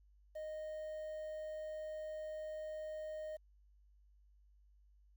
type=tone with quantisation; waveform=triangle; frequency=619 Hz; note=D#5; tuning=9 cents flat; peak=-40 dBFS; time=0.35-3.37 s; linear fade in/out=10 ms; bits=11; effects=added 50 Hz sine -64 dBFS peak until 5.16 s

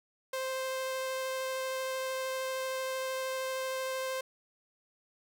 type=tone with vibrato; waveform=sawtooth; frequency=523.3 Hz; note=C5; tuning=in tune; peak=-29 dBFS; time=0.33-4.21 s; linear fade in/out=5 ms; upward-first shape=triangle; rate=13 Hz; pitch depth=8 cents each way; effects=none

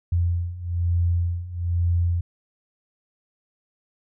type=beating tone pair; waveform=sine; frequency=85.8 / 86.9 Hz; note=F2 / F2; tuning=-30 / -8 cents; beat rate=1.1 Hz; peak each=-25 / -22 dBFS; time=0.12-2.21 s; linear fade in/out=5 ms; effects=none

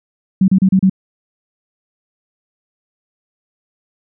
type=tone bursts; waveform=sine; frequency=189.7 Hz; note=F#3; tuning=43 cents sharp; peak=-7 dBFS; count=5; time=0.41-0.897 s; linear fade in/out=5 ms; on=71 ms; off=33 ms; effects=none

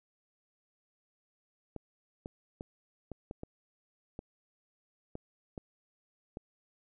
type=clicks; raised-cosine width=2 ms; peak=-27 dBFS; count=10; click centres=1.763 / 2.259 / 2.609 / 3.117 / 3.311 / 3.434 / 4.191 / 5.154 / 5.578 / 6.371 s; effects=none

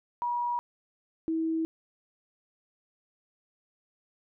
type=tone pair in turn; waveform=sine; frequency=962 / 323.4 Hz; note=B5 / E4; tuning=-46 / -33 cents; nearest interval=octave + perfect fifth; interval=1887 cents; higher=first; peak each=-27 / -26 dBFS; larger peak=second; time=0.22-0.59 / 1.28-1.65 s; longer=neither; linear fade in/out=0 ms; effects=none

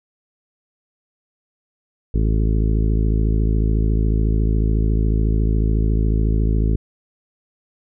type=harmonic tone; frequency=54 Hz; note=A1; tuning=32 cents flat; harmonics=1 / 2 / 3 / 4 / 5 / 6 / 7 / 8; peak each=-16 / -22 / -26 / -28 / -30 / -32 / -33 / -34 dBFS; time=2.14-6.76 s; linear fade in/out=5 ms; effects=none

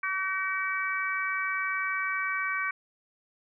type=harmonic tone with a mistuned harmonic; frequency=381.3 Hz; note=G4; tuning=48 cents flat; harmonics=3 / 4 / 5 / 6; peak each=-33 / -32 / -36 / -32 dBFS; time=0.03-2.71 s; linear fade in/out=5 ms; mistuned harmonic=5; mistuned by=-23 cents; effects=none

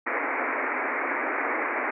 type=band-pass noise; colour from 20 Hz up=white; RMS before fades=-28 dBFS; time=0.06-1.91 s; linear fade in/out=10 ms; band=250 to 2300 Hz; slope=96 dB/octave; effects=none

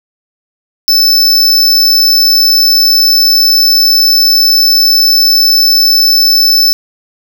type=tone; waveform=square; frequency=5274 Hz; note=E8; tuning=in tune; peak=-5 dBFS; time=0.88-6.73 s; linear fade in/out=0 ms; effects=none

